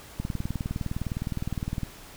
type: click train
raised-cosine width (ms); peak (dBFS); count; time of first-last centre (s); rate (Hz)
5; -17; 33; 0.2-1.833; 19.6
effects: pink hiss -47 dBFS RMS until 2.16 s